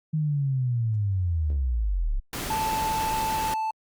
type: linear sweep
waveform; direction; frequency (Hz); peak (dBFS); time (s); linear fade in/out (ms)
sine; down; 158 to 30.87; -22; 0.13-2.2; 10
type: noise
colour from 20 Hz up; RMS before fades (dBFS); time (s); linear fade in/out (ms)
pink; -32; 2.33-3.54; 2
type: tone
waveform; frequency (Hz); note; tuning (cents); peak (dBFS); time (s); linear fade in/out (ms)
triangle; 879; A5; -2; -23; 2.5-3.71; 5
effects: Opus 48 kbps

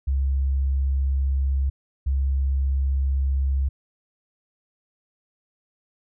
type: tone pair in turn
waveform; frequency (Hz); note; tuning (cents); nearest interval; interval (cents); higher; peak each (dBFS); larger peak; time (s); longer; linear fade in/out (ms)
sine; 67.7 / 67.7; C#2 / C#2; -40 / -40; unison; 0; neither; -19; neither; 0.07-1.7 / 2.06-3.69; neither; 10
effects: none

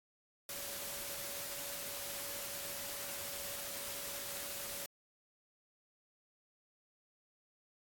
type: tone in noise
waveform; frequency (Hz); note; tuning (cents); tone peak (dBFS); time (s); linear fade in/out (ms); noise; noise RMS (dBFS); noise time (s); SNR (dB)
sine; 566; C#5; +36; -53; 0.49-4.86; 2; white; -43; 0.49-4.86; -13
effects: AAC 64 kbps

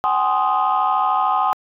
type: chord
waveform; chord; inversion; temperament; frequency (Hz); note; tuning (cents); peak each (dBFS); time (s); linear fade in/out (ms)
sine; Ab dominant seventh; third; equal with one note detuned; 757.3 / 830.6 / 1046.5 / 1244.5; Gb5 / Ab5 / C6 / Eb6; +40 / 0 / 0 / 0; -20; 0.04-1.53; 0
effects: tanh soft clip ceiling -9 dBFS

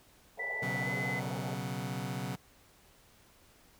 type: band-pass noise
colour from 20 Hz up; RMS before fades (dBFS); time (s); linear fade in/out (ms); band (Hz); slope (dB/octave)
pink; -44; 0.37-1.55; 20; 410 to 940; 96
type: tone with pitch glide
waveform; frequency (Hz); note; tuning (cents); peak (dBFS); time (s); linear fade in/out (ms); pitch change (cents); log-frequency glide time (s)
sine; 1978 to 2027; B6 to B6; +2 to +45; -34; 0.39-1.2; 10; +43; 0.82-0.9
type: chord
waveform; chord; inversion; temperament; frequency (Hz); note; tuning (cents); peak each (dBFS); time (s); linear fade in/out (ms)
sawtooth; B suspended second; none; just; 123.47 / 138.9 / 185.21; B2 / C#3 / F#3; 0 / +4 / +2; -35; 0.62-2.36; 10
effects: pink hiss -62 dBFS RMS until 3.79 s

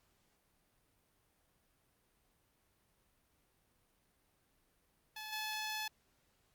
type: tone with level steps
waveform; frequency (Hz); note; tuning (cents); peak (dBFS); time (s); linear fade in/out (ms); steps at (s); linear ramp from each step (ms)
10% pulse; 861; A5; -38; -36 / -30; 5.16-5.88; 5; 5.32; 10
effects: pink hiss -75 dBFS RMS until 6.54 s + Opus 48 kbps

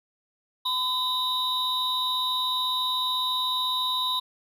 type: tone cluster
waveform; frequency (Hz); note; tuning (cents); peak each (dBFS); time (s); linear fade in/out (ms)
triangle; 1014 / 3690 / 3914; B5 / A#7 / B7; +45 / -18 / -16; -27; 0.65-4.2; 10
effects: none

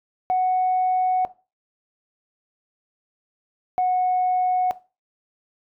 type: tone pair in turn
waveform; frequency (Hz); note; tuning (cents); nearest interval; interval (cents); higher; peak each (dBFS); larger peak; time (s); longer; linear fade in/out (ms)
sine; 740 / 734; F#5 / F#5; 0 / -14; unison; 14; first; -16; neither; 0.3-1.25 / 3.78-4.71; first; 0
effects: noise-tail reverb RT60 0.3 s tail -17 dB re dry + tanh soft clip ceiling -14 dBFS

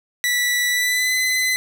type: tone with pitch glide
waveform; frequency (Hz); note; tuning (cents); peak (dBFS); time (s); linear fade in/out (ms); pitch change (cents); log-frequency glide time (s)
sawtooth; 1961 to 2023; B6 to B6; -13 to +41; -14; 0.24-1.56; 0; +54; 0.7-1.16
effects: none

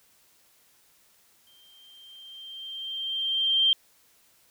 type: tone with exponential growth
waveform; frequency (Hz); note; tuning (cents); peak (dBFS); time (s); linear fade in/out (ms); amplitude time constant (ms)
sine; 3158; G7; +12; -17; 1.47-3.73; 1; 490
effects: white hiss -62 dBFS RMS until 4.5 s

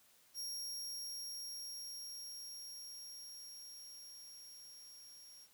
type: tone with level ramp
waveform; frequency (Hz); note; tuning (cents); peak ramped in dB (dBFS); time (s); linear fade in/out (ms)
sawtooth; 5588; F8; 0; -38 to -53; 0.34-5.48; 50
effects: white hiss -68 dBFS RMS until 5.53 s

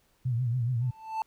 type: tone with vibrato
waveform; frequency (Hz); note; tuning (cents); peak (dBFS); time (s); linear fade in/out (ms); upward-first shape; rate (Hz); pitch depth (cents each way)
sine; 121.6; B2; -26; -25; 0.25-0.91; 10; triangle; 7.1; 130
type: tone with exponential growth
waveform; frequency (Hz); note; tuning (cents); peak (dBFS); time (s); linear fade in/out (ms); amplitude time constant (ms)
triangle; 883; A5; +6; -23; 0.81-1.22; 1; 89
effects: pink hiss -68 dBFS RMS until 1.26 s

